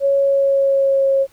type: tone with pitch glide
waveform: sine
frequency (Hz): 554.4 to 543.6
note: C#5 to C#5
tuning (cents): 0 to -34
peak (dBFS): -12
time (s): 0-1.27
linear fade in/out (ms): 50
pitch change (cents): -34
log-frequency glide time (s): 0.17-1.07
effects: pink hiss -53 dBFS RMS until 1.32 s